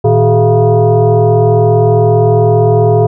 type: tone with frequency modulation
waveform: sine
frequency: 156.2 Hz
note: D#3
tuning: 7 cents sharp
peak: -5 dBFS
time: 0.04-3.07 s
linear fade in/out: 10 ms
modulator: 270 Hz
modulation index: 1.9
effects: none